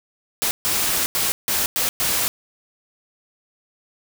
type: noise bursts at uneven times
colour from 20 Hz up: white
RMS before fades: -21 dBFS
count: 6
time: 0.42-0.51 / 0.65-1.06 / 1.15-1.32 / 1.48-1.66 / 1.76-1.89 / 2-2.28 s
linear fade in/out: 0 ms
effects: none